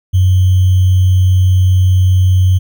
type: tone with sample-and-hold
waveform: sine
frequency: 92.5 Hz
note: F#2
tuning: in tune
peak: -6 dBFS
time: 0.13-2.59 s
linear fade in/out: 20 ms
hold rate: 3150 Hz
effects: none